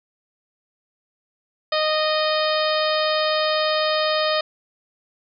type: harmonic tone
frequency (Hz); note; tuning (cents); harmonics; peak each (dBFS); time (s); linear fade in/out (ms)
618; D#5; -12; 1 / 2 / 3 / 4 / 5 / 6 / 7 / 8; -21 / -25 / -29 / -32 / -30 / -29 / -30 / -31; 1.72-4.41; 5
effects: none